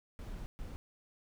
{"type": "noise bursts at uneven times", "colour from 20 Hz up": "brown", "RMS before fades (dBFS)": -43, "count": 2, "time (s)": [[0.19, 0.46], [0.59, 0.76]], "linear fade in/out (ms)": 0, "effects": []}